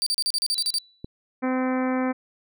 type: tone bursts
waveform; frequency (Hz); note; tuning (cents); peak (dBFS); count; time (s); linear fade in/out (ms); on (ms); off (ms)
35% pulse; 4642; D8; -21; -20; 10; 0.02-0.784; 0; 44; 36
type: tone with exponential decay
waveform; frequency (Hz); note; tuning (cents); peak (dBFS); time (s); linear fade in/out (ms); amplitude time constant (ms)
sine; 3956; B7; +2; -28; 0.55-1.06; 2; 110
type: click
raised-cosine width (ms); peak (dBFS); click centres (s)
3; -20; 1.045
type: harmonic tone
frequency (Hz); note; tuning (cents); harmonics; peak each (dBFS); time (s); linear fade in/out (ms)
257.1; C4; -30; 1 / 2 / 3 / 4 / 5 / 6 / 7 / 8 / 9; -23 / -29 / -33 / -35 / -37 / -39 / -40 / -41 / -42; 1.42-2.13; 20
effects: none